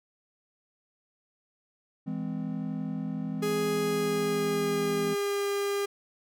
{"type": "chord", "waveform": "triangle", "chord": "E augmented", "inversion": "none", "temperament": "just", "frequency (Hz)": [164.81, 206, 257.5], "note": ["E3", "G#3", "B#3"], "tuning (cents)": [0, -14, -28], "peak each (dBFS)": -33, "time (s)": [2.06, 5.15], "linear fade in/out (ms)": 20}
{"type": "tone with pitch glide", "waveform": "45% pulse", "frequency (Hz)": [415.3, 402.5], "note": ["G#4", "G4"], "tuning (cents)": [0, 46], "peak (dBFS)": -27, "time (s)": [3.42, 5.86], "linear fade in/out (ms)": 10, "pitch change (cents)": -54, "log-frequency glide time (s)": [3.78, 5.45]}
{"effects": []}